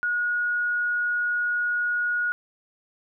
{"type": "tone", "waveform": "sine", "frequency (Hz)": 1448, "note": "F#6", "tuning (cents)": -38, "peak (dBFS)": -22, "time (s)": [0.03, 2.32], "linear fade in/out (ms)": 0, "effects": []}